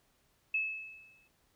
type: tone with exponential decay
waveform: sine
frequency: 2600 Hz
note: E7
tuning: 24 cents flat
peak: -27 dBFS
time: 0.54-1.28 s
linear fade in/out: 5 ms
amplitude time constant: 160 ms
effects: pink hiss -72 dBFS RMS until 1.55 s